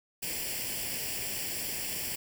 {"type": "noise with comb filter", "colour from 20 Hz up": "white", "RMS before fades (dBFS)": -35, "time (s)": [0.22, 2.16], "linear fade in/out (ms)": 10, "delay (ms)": 0.39, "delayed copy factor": 0.75, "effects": []}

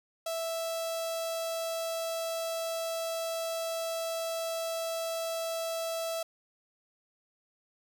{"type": "tone with notch filter", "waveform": "sawtooth", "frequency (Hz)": 659.3, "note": "E5", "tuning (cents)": 0, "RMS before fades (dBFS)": -34, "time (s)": [0.26, 6.23], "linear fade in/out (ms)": 5, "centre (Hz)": 1800, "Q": 1, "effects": []}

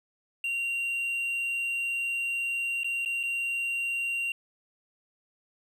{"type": "tone with dropouts", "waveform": "triangle", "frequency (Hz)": 2762, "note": "F7", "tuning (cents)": -20, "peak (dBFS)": -26, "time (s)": [0.44, 4.32], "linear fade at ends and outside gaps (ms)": 2, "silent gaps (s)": [[2.834, 2.844], [3.05, 3.058], [3.231, 3.235]], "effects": []}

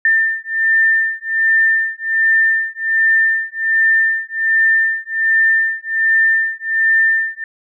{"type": "beating tone pair", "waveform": "sine", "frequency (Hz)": [1794, 1795.3], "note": ["A6", "A6"], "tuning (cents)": [33, 34], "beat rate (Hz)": 1.3, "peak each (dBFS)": -15, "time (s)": [0.05, 7.44], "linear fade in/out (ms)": 2, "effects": []}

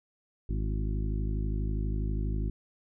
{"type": "harmonic tone with a mistuned harmonic", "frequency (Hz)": 52.3, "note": "G#1", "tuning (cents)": 13, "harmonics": [1, 2, 3, 4, 5, 6, 7], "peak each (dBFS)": [-29, -35, -39, -41, -43, -45, -46], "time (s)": [0.49, 2.5], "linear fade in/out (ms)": 5, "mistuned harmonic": 6, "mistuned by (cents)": 41, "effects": []}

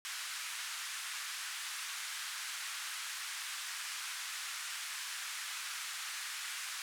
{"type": "band-pass noise", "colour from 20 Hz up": "pink", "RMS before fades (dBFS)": -42, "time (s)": [0.05, 6.82], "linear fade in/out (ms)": 0, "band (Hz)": [1300, 11000], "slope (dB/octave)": 24, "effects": []}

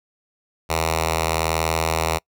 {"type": "tone with notch filter", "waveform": "5% pulse", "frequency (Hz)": 81, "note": "E2", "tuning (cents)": -30, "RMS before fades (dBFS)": -22, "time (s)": [0.69, 2.19], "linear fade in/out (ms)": 20, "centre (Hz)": 240, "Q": 0.58, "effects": ["noise-tail reverb RT60 0.1 s tail -26 dB re dry"]}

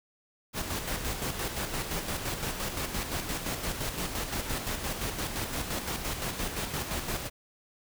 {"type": "noise with tremolo", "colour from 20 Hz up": "pink", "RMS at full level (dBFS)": -32, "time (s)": [0.53, 7.3], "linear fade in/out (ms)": 50, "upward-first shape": "square", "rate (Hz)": 5.8, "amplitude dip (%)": 45, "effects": []}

